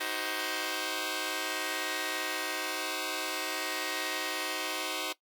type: chord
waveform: 5% pulse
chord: C diminished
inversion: first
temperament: just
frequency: 314 / 376.7 / 523.3 Hz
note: Eb4 / Gb4 / C5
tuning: +16 / +31 / 0 cents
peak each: -25 dBFS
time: 0-5.13 s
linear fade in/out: 10 ms
effects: noise-tail reverb RT60 0.1 s tail -18 dB re dry + Opus 32 kbps